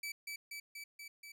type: tone with echo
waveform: sawtooth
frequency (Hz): 2305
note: D7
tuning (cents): -33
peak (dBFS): -36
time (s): 0.03-0.12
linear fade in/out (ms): 5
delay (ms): 240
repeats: 5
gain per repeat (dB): -2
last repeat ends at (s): 1.32
effects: none